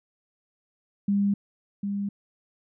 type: tone with echo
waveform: sine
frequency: 200.9 Hz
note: G3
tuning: 43 cents sharp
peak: -20 dBFS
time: 1.08-1.34 s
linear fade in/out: 5 ms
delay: 750 ms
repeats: 1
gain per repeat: -6 dB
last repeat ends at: 2.09 s
effects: none